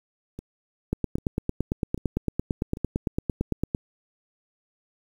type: two click trains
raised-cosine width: 3 ms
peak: -23 / -11 dBFS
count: 4 / 26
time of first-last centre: 0.39-2.771 / 0.93-3.748 s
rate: 1.26 / 8.87 Hz
effects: 8-bit